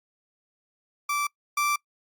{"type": "tone pair in turn", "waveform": "30% pulse", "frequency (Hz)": [1165, 1171.1], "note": ["D6", "D6"], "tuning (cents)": [-14, -5], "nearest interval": "unison", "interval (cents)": 9, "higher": "second", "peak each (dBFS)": [-22, -20], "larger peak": "second", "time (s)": [[1.09, 1.27], [1.57, 1.76]], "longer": "second", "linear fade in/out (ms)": 5, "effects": ["noise-tail reverb RT60 0.1 s tail -24 dB re dry", "Opus 48 kbps"]}